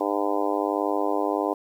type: harmonic tone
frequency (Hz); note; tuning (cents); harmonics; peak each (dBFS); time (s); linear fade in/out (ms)
101.4; G#2; -41; 3 / 4 / 5 / 6 / 7 / 8 / 9 / 10; -28 / -29 / -30 / -31 / -31 / -32 / -33 / -33; 0-1.54; 10
effects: 9-bit